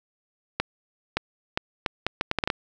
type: accelerating click train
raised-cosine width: 0.3 ms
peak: -7 dBFS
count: 11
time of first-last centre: 0.6-2.502 s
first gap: 570 ms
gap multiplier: 0.71
effects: none